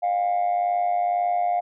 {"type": "tone with amplitude modulation", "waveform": "sine", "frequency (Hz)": 708, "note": "F5", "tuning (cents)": 23, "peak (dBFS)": -15, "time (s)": [0.02, 1.61], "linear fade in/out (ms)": 20, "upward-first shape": "sine", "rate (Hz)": 102, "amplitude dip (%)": 70, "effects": ["tanh soft clip ceiling -16 dBFS"]}